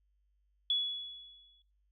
sine tone with exponential decay, 3391 Hz, G#7, 35 cents sharp, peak -26 dBFS, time 0.7-1.62 s, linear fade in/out 2 ms, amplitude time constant 200 ms, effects noise-tail reverb RT60 0.4 s tail -18 dB re dry + added 50 Hz sine -70 dBFS peak until 1.91 s

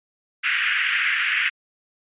pink band-pass noise, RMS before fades -22 dBFS, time 0.43-1.5 s, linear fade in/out 20 ms, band 1500 to 2900 Hz, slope 48 dB/octave, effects resampled to 8000 Hz

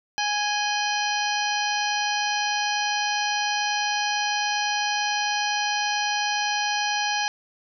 harmonic tone with a mistuned harmonic, 830.6 Hz, G#5, in tune, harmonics 1 / 2 / 3 / 4 / 5 / 6 / 7, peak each -26 / -29 / -31 / -32 / -33 / -34 / -34 dBFS, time 0.18-7.28 s, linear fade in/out 0 ms, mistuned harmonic 4, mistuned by -110 cents, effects none

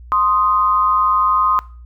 sine tone pair together, 1046.5 / 1244.5 Hz, C6 / D#6, 0 / 0 cents, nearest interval minor third, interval 300 cents, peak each -15 dBFS, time 0.12-1.59 s, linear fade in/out 0 ms, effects noise-tail reverb RT60 0.4 s tail -21 dB re dry + added 60 Hz sine -35 dBFS peak until 1.85 s

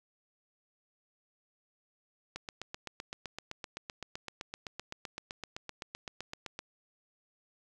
click train, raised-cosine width 0.2 ms, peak -22 dBFS, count 34, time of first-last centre 2.36-6.591 s, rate 7.8 Hz, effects none

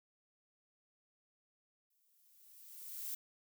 violet noise with exponential growth, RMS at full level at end -40 dBFS, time 1.9-3.15 s, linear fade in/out 5 ms, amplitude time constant 270 ms, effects none

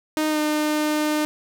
sawtooth tone with pitch glide, 309 to 303.2 Hz, D#4 to D#4, -12 to -45 cents, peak -16 dBFS, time 0.17-1.25 s, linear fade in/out 0 ms, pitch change -33 cents, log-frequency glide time 0.29-0.39 s, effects 9-bit

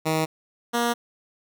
10% pulse tone pair in turn, 158.3 / 237.1 Hz, D#3 / A#3, +30 / +30 cents, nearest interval perfect fifth, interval 700 cents, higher second, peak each -13 dBFS, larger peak neither, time 0.05-0.26 / 0.73-0.94 s, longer neither, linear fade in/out 20 ms, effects none

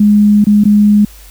sine tone with dropouts, 207.7 Hz, G#3, in tune, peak -4 dBFS, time 0-1.05 s, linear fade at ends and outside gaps 5 ms, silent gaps 0.443-0.468 / 0.639-0.653 s, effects added 50 Hz sine -35 dBFS peak until 1.3 s + white hiss -40 dBFS RMS until 1.3 s

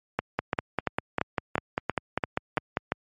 two click trains, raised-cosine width 0.5 ms, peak -9 / -9 dBFS, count 9 / 13, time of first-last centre 0.19-2.92 / 0.39-2.771 s, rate 2.93 / 5.04 Hz, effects high-pass 80 Hz 12 dB/octave + MP3 48 kbps

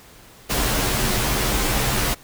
pink noise with comb filter, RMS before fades -21 dBFS, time 0.49-2.15 s, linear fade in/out 20 ms, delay 12 ms, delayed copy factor -0.9, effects pink hiss -47 dBFS RMS until 2.23 s

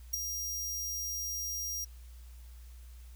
sawtooth tone with ADSR envelope, 5700 Hz, F8, 34 cents sharp, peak -23 dBFS, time 0.13-1.85 s, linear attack 11 ms, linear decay 7 ms, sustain -9 dB, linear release 12 ms, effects added 60 Hz sine -47 dBFS peak until 3.15 s + white hiss -63 dBFS RMS until 3.15 s

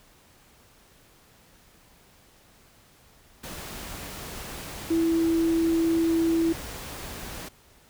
sine tone in noise, 329.6 Hz, E4, in tune, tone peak -20 dBFS, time 4.9-6.53 s, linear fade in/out 10 ms, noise pink, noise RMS -38 dBFS, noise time 3.43-7.49 s, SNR +15 dB, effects pink hiss -57 dBFS RMS until 7.89 s

